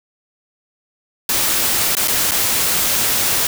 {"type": "noise with dropouts", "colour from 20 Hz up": "white", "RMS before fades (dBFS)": -17, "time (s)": [1.29, 3.47], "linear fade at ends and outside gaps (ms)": 2, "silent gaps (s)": [[1.952, 1.968], [2.075, 2.081], [2.311, 2.317]], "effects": []}